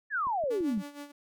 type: exponential sweep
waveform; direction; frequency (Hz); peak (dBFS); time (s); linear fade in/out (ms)
sine; down; 1800 to 173.4; -27; 0.1-0.83; 50
type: click train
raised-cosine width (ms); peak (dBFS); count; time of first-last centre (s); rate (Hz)
3; -36; 4; 0.27-0.776; 5.93
type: tone with tremolo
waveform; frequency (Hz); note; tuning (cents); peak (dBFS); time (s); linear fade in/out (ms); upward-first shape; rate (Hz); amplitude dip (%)
sawtooth; 288.5; D4; -31; -35; 0.5-1.12; 10; sine; 6.4; 75
effects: none